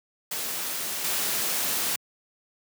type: noise with level steps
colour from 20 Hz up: white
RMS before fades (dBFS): -31 / -27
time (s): 0.31-1.96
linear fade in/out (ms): 5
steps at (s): 1.04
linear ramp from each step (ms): 5
effects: high-pass 150 Hz 12 dB/octave